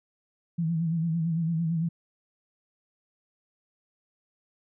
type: tone with vibrato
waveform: sine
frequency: 164.81 Hz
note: E3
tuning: in tune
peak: -24 dBFS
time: 0.58-1.89 s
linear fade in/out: 10 ms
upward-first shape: sine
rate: 8.9 Hz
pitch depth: 65 cents each way
effects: none